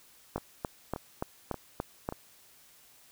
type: two click trains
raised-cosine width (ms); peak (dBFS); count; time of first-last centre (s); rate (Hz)
1; -23 / -17; 4 / 7; 0.38-2.124 / 0.36-2.089; 1.72 / 3.47
effects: white hiss -59 dBFS RMS until 3.11 s